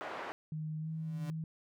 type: band-pass noise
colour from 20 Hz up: pink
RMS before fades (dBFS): -42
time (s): 0.01-0.32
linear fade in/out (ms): 0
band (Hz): 520 to 1600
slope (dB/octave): 12
type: tone with pitch glide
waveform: sine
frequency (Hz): 155.56 to 159.75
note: D#3 to D#3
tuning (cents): 0 to +46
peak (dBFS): -36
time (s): 0.52-1.44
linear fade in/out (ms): 2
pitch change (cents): +46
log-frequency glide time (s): 0.79-0.89
type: tone with exponential growth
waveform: 35% pulse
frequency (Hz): 146.1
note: D3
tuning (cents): -9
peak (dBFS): -38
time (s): 0.84-1.3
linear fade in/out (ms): 0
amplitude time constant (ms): 100
effects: none